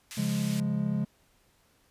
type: band-pass noise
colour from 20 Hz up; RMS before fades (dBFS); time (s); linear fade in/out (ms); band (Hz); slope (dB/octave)
pink; -42; 0.11-0.6; 0; 2400 to 12000; 12
type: chord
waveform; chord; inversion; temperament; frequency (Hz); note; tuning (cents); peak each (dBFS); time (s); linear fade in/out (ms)
triangle; Db major; none; equal; 138.59 / 174.61 / 207.7; Db3 / F3 / Ab3; 0 / 0 / 0; -30 / -30 / -27; 0.17-1.05; 10
effects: pink hiss -66 dBFS RMS until 1.9 s + resampled to 32000 Hz